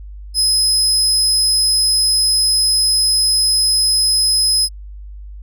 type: tone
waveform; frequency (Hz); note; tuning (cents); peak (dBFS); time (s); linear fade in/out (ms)
30% pulse; 5080; D#8; +35; -8; 0.34-4.69; 50
effects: added 50 Hz sine -30 dBFS peak until 5.42 s